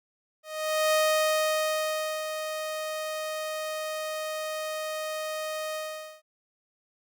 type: tone with ADSR envelope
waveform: sawtooth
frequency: 622.3 Hz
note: D#5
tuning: in tune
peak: -17 dBFS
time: 0.43-6.22 s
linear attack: 500 ms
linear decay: 1300 ms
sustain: -10 dB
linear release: 470 ms
effects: Opus 48 kbps